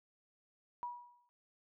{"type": "tone with exponential decay", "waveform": "sine", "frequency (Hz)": 968, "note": "B5", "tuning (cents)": -35, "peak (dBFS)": -36, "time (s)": [0.83, 1.29], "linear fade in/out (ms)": 0, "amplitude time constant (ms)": 100, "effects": []}